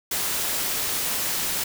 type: noise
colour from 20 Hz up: white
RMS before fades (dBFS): -26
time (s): 0.11-1.64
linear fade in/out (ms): 5
effects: none